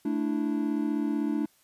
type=chord; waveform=triangle; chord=A suspended fourth; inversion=none; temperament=equal; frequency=220 / 293.7 / 329.6 Hz; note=A3 / D4 / E4; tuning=0 / 0 / 0 cents; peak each=-29 / -26 / -31 dBFS; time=0.05-1.46 s; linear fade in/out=5 ms; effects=white hiss -64 dBFS RMS until 1.63 s + resampled to 32000 Hz